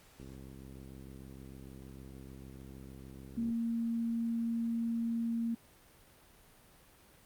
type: click train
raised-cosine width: 3 ms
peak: -37 dBFS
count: 221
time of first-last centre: 0.2-3.503 s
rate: 66.6 Hz
type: tone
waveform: sine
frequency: 230.8 Hz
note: A#3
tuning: 17 cents flat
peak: -31 dBFS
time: 3.37-5.55 s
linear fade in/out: 10 ms
effects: pink hiss -61 dBFS RMS until 7.25 s + Opus 48 kbps